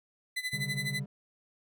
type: tone with tremolo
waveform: 30% pulse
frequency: 2008 Hz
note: B6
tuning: 28 cents sharp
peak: -27 dBFS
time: 0.36-1 s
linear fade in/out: 10 ms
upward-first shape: sine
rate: 12 Hz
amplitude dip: 85%
type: chord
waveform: triangle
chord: C suspended second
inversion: none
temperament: equal with one note detuned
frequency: 130.81 / 143.31 / 196 Hz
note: C3 / D3 / G3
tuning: 0 / -42 / 0 cents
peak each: -37 / -35 / -39 dBFS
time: 0.53-1.06 s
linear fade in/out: 5 ms
effects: none